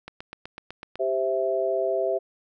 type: click train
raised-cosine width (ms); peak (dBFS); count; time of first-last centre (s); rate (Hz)
0.3; -21; 8; 0.08-0.956; 7.99
type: chord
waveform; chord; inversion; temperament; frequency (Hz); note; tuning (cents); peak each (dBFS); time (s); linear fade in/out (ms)
sine; C major; second; equal; 392 / 523.3 / 659.3; G4 / C5 / E5; 0 / 0 / 0; -27 / -28 / -25; 0.99-2.19; 20
effects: none